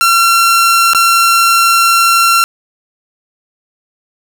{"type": "tone with dropouts", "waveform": "sawtooth", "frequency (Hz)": 1363, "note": "F6", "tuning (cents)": -43, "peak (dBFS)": -3, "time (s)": [0.01, 2.44], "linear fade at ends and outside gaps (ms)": 0, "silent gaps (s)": [0.934, 0.948], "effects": ["7-bit"]}